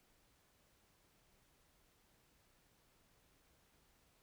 silence, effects pink hiss -73 dBFS RMS until 4.22 s

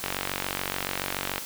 click train, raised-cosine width 0.3 ms, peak -11 dBFS, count 64, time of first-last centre 0.04-1.38 s, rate 47 Hz, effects white hiss -37 dBFS RMS until 1.45 s

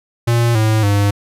square tone with pitch steps, 117.9 / 109.37 / 101.46 Hz, A#2 / A2 / G#2, +20 / -10 / -40 cents, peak -12 dBFS, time 0.27-1.11 s, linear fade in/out 10 ms, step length 280 ms, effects resampled to 32000 Hz

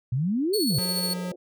sine exponential two-way sweep, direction up then down, 116.54 to 450 to 116.54 Hz, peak -22 dBFS, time 0.12-0.79 s, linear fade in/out 5 ms, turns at 0.57 s
sawtooth tone with tremolo, 4405 Hz, C#8, 12 cents flat, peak -22 dBFS, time 0.53-1.14 s, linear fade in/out 10 ms, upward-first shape square, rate 14 Hz, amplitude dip 30%
pink band-pass noise, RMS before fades -40 dBFS, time 0.7-1.36 s, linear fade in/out 10 ms, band 360 to 570 Hz, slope 48 dB/octave
square tone, 180 Hz, F#3, 47 cents flat, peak -30 dBFS, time 0.78-1.32 s, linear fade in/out 5 ms
effects none

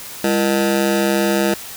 25% pulse ring-modulated tone, 271.5 Hz, C#4, 36 cents flat, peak -8 dBFS, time 0.24-1.54 s, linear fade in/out 2 ms, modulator 68.7 Hz, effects white hiss -33 dBFS RMS until 1.76 s

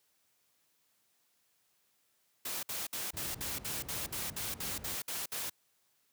white noise bursts, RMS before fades -38 dBFS, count 13, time 2.45-5.498 s, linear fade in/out 5 ms, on 180 ms, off 59 ms
brown noise, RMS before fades -44 dBFS, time 3.13-4.95 s, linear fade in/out 10 ms
effects white hiss -74 dBFS RMS until 6.12 s + high-pass 80 Hz 12 dB/octave

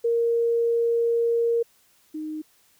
sine tone pair in turn, 466.2 / 309.2 Hz, A#4 / D#4, 0 / -11 cents, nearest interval perfect fifth, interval 711 cents, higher first, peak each -19 / -29 dBFS, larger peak first, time 0.04-1.63 / 2.14-2.42 s, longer first, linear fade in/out 10 ms, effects white hiss -61 dBFS RMS until 2.79 s

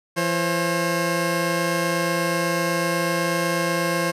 15% pulse tone pair together, 169.2 / 535.7 Hz, E3 / C5, +45 / +41 cents, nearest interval octave + minor sixth, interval 1996 cents, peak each -17 dBFS, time 0.16-4.12 s, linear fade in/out 20 ms, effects resampled to 32000 Hz

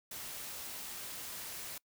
white noise, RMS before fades -44 dBFS, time 0.11-1.78 s, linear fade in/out 5 ms, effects noise-tail reverb RT60 0.1 s tail -24 dB re dry

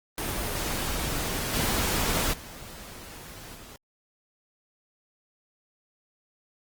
pink noise with level steps, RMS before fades -30 / -26 / -43 / -46 dBFS, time 0.18-3.76 s, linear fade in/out 0 ms, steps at 1.53 / 2.32 / 3.54 s, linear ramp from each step 20 ms, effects Opus 24 kbps

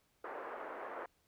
pink band-pass noise, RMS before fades -45 dBFS, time 0.24-1.06 s, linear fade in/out 5 ms, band 400 to 1600 Hz, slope 24 dB/octave, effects pink hiss -75 dBFS RMS until 1.27 s

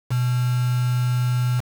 sine tone with quantisation, 124 Hz, B2, 7 cents sharp, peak -18 dBFS, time 0.1-1.61 s, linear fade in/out 20 ms, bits 5, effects none

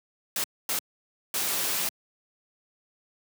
white noise bursts at uneven times, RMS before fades -28 dBFS, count 3, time 0.36-0.44 / 0.69-0.79 / 1.34-1.89 s, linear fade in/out 2 ms, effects high-pass 150 Hz 12 dB/octave

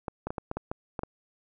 clicks, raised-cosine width 1 ms, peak -18 dBFS, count 9, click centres 0.082 / 0.27 / 0.305 / 0.382 / 0.514 / 0.57 / 0.715 / 0.992 / 1.034 s, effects none

